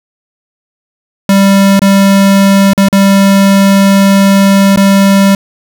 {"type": "tone with dropouts", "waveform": "square", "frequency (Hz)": 196.5, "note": "G3", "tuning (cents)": 4, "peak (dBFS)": -4, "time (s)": [1.29, 5.35], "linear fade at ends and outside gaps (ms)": 2, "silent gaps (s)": [[1.794, 1.818], [2.734, 2.777], [2.886, 2.927], [4.761, 4.773]], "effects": []}